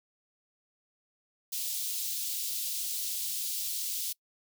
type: high-pass noise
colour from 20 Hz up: white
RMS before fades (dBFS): -34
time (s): 1.52-4.13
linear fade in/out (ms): 10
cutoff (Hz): 3300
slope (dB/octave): 24
effects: noise-tail reverb RT60 0.1 s tail -25 dB re dry